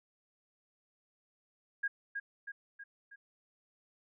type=tone with echo; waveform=sine; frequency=1631 Hz; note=G#6; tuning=32 cents flat; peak=-30 dBFS; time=1.83-1.88 s; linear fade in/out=10 ms; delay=320 ms; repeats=4; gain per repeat=-5 dB; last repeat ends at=3.16 s; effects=none